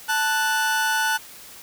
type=tone pair together; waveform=40% pulse; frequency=880 / 1480 Hz; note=A5 / F#6; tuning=0 / 0 cents; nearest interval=major sixth; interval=900 cents; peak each=-23 / -21 dBFS; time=0.08-1.18 s; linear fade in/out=20 ms; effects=white hiss -43 dBFS RMS until 1.62 s